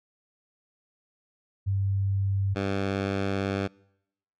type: tone pair in turn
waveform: sine / 10% pulse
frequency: 98 / 98 Hz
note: G2 / G2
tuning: 0 / 0 cents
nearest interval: unison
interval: 0 cents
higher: neither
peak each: -23 / -18 dBFS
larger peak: second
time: 1.66-2.55 / 2.55-3.68 s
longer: second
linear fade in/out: 20 ms
effects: noise-tail reverb RT60 0.8 s tail -25 dB re dry + low-pass 4000 Hz 12 dB/octave